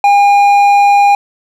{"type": "tone with hard clipping", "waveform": "sine", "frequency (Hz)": 809, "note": "G#5", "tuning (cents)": -46, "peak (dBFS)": -6, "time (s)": [0.04, 1.15], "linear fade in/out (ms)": 2, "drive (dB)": 6, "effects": []}